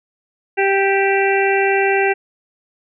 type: harmonic tone with a mistuned harmonic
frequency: 392 Hz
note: G4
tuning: in tune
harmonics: 1 / 2 / 4 / 5 / 6 / 7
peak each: -16 / -19 / -22 / -23 / -24 / -24 dBFS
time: 0.57-2.14 s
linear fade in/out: 20 ms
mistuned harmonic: 7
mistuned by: -20 cents
effects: none